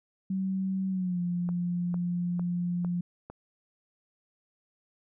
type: tone with pitch glide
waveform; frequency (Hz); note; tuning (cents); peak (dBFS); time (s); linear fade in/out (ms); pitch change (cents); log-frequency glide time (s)
sine; 190.4 to 175.61; F#3 to F3; +50 to +10; -27; 0.3-3.01; 5; -140; 0.89-1.2
type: click train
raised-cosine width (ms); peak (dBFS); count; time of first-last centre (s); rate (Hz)
1; -28; 5; 1.49-3.3; 2.21
effects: none